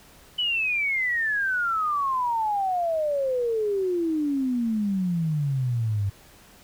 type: exponential sweep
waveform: sine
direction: down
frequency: 3004 to 96.9 Hz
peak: -22 dBFS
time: 0.38-6.1 s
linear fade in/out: 10 ms
effects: pink hiss -52 dBFS RMS until 6.63 s